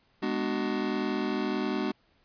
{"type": "chord", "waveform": "square", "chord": "G# half-diminished seventh", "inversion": "none", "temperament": "just", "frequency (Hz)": [207.7, 249.2, 299, 373.8], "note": ["G#3", "B3", "D4", "F#4"], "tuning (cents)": [0, 16, 31, 18], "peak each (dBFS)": -34, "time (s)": [0.22, 1.92], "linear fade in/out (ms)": 10, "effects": ["pink hiss -67 dBFS RMS until 2.24 s", "resampled to 11025 Hz"]}